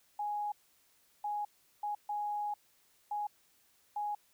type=tone bursts at uneven times; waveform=sine; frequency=830.6 Hz; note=G#5; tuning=in tune; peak=-33 dBFS; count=6; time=0.19-0.52 / 1.24-1.45 / 1.83-1.95 / 2.09-2.54 / 3.11-3.27 / 3.96-4.15 s; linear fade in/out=5 ms; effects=white hiss -69 dBFS RMS until 4.33 s